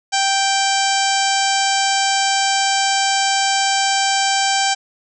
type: harmonic tone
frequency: 783 Hz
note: G5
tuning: 2 cents flat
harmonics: 1 / 2 / 3 / 4 / 5 / 6 / 7 / 8 / 9 / 10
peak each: -18 / -23 / -26 / -24 / -29 / -26 / -26 / -28 / -27 / -27 dBFS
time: 0.12-4.75 s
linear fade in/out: 20 ms
effects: none